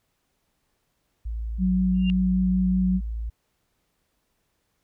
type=tone; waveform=sine; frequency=55.8 Hz; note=A1; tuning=25 cents sharp; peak=-27 dBFS; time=1.25-3.3 s; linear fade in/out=10 ms
type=tone with vibrato; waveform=sine; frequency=185 Hz; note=F#3; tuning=in tune; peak=-19 dBFS; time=1.58-3.01 s; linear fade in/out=50 ms; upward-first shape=sine; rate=5.2 Hz; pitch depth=10 cents each way
type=tone with exponential growth; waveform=sine; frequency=2794 Hz; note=F7; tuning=in tune; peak=-28 dBFS; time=1.94-2.1 s; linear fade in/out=0 ms; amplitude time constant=34 ms
effects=pink hiss -73 dBFS RMS until 4.83 s